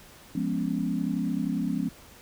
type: chord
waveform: sine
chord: C# dominant seventh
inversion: first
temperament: equal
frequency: 174.61 / 207.7 / 246.9 / 277.2 Hz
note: E#3 / G#3 / B3 / C#4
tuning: 0 / 0 / 0 / 0 cents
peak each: -31 dBFS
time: 0.35-1.89 s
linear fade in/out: 5 ms
effects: pink hiss -51 dBFS RMS until 2.21 s